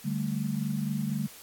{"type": "chord", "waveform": "sine", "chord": "D suspended fourth", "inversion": "none", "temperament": "equal", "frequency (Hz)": [146.83, 196, 220], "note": ["D3", "G3", "A3"], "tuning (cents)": [0, 0, 0], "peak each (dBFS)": -32, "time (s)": [0.04, 1.28], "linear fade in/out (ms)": 20, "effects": ["white hiss -49 dBFS RMS until 1.42 s", "AAC 64 kbps"]}